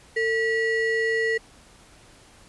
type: ring-modulated tone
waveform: triangle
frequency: 1194 Hz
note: D6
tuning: 28 cents sharp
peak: -16 dBFS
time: 0.16-1.38 s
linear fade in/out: 10 ms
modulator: 745 Hz
effects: pink hiss -52 dBFS RMS until 2.48 s + resampled to 24000 Hz